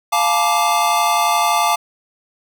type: chord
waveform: square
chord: Bb major seventh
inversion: second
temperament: equal with one note detuned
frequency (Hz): 698.5 / 860.9 / 932.3 / 1174.7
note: F5 / A5 / Bb5 / D6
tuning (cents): 0 / -38 / 0 / 0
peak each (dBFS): -20 / -19 / -25 / -19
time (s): 0.12-1.76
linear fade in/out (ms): 10
effects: none